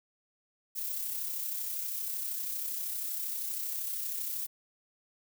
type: noise with amplitude modulation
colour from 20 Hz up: violet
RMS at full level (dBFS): -34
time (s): 0.75-4.47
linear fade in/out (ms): 20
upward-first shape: sine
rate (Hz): 32.7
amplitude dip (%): 35
effects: none